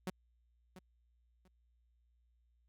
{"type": "tone with echo", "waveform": "sawtooth", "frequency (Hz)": 185, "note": "F#3", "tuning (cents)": 0, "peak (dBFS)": -33, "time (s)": [0.07, 0.1], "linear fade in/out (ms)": 2, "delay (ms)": 690, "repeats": 2, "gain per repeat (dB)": -14, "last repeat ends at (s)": 1.48, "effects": ["added 59 Hz sine -70 dBFS peak until 2.68 s"]}